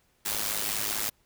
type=noise with amplitude modulation; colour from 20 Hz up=white; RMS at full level=-27 dBFS; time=0.25-1.1 s; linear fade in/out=10 ms; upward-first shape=sine; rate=105 Hz; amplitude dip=75%; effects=pink hiss -68 dBFS RMS until 1.25 s